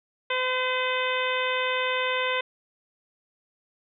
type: harmonic tone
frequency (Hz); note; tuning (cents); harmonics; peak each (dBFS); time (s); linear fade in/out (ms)
510; C5; -44; 1 / 2 / 3 / 4 / 5 / 6 / 7; -29 / -30 / -32 / -31 / -32 / -35 / -35; 0.3-2.41; 5
effects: none